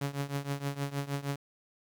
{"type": "tone with tremolo", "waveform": "sawtooth", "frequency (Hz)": 140.8, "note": "C#3", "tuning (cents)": 27, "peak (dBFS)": -25, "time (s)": [0.01, 1.36], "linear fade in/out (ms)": 5, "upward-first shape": "triangle", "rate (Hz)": 6.4, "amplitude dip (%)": 90, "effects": ["10-bit"]}